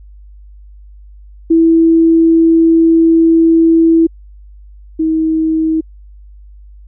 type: tone pair in turn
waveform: sine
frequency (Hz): 328.4 / 318.9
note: E4 / D#4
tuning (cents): -6 / +43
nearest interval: minor second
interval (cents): 51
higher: first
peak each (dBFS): -5 / -10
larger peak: first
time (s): 1.5-4.07 / 4.99-5.81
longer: first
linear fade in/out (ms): 10
effects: added 50 Hz sine -34 dBFS peak until 6.87 s